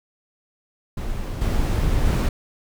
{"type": "noise with level steps", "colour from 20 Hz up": "brown", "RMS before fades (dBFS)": [-27, -20, -18], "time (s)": [0.97, 2.29], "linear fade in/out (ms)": 5, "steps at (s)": [1.41, 2.05], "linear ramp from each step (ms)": 5, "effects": []}